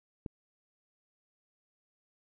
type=click; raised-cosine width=3 ms; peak=-25 dBFS; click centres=0.262 s; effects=none